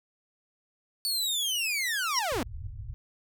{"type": "linear sweep", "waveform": "sawtooth", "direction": "down", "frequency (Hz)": [4507, 207.7], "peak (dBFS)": -24, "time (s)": [1.05, 2.43], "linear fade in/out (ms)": 0}
{"type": "tone with exponential growth", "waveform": "sine", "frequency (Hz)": 5588, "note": "F8", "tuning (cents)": 0, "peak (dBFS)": -21, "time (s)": [2.04, 2.19], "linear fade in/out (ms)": 1, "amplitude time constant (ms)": 32}
{"type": "low-pass noise", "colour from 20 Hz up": "white", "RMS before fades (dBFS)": -39, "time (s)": [2.32, 2.94], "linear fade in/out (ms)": 0, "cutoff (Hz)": 120, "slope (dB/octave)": 96}
{"effects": []}